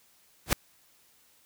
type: noise with exponential growth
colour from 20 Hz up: pink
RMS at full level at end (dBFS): -18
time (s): 0.46-0.53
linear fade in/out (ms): 1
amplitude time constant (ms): 15
effects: white hiss -63 dBFS RMS until 1.45 s